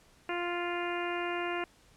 harmonic tone, 349.2 Hz, F4, in tune, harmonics 1 / 2 / 3 / 4 / 5 / 6 / 7 / 8, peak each -35 / -38 / -40 / -41 / -42 / -43 / -43 / -44 dBFS, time 0.29-1.64 s, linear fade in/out 2 ms, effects pink hiss -62 dBFS RMS until 1.96 s + low-pass 10000 Hz 12 dB/octave

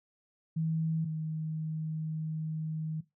sine tone pair in turn, 160.7 / 157.39 Hz, E3 / D#3, -44 / +20 cents, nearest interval unison, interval 36 cents, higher first, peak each -28 / -32 dBFS, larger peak first, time 0.56-1.05 / 1.05-3.01 s, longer second, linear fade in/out 10 ms, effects noise-tail reverb RT60 0.2 s tail -17 dB re dry

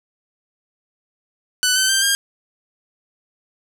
10% pulse tone with pitch steps, 1494 / 1531.6 / 1570.1 / 1609.6 Hz, F#6 / G6 / G6 / G6, +16 / -41 / +2 / +45 cents, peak -6 dBFS, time 1.63-2.15 s, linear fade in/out 0 ms, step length 130 ms, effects none

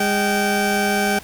20% pulse tone pair together, 204.7 / 773 Hz, G#3 / G5, -25 / -24 cents, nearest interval octave + major seventh, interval 2301 cents, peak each -15 dBFS, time 0-1.19 s, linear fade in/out 5 ms, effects pink hiss -41 dBFS RMS until 1.23 s

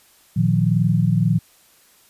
sine chord, Bb suspended fourth, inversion none, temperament equal with one note detuned, 116.54 / 155.56 / 177.56 Hz, Bb2 / Eb3 / F3, 0 / 0 / +29 cents, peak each -19 / -19 / -19 dBFS, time 0.36-1.39 s, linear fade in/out 10 ms, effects white hiss -54 dBFS RMS until 2.09 s + resampled to 32000 Hz

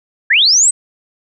sine linear sweep, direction up, 1568 to 8310 Hz, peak -7 dBFS, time 0.3-0.71 s, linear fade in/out 10 ms, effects none

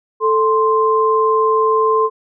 sine tone pair together, 440 / 1046.5 Hz, A4 / C6, 0 / 0 cents, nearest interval octave + minor third, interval 1500 cents, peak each -14 dBFS, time 0.2-2.1 s, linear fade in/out 50 ms, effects none

